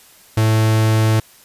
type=tone; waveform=45% pulse; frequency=110 Hz; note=A2; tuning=in tune; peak=-12 dBFS; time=0.37-1.2 s; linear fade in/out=5 ms; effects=white hiss -47 dBFS RMS until 1.44 s + resampled to 32000 Hz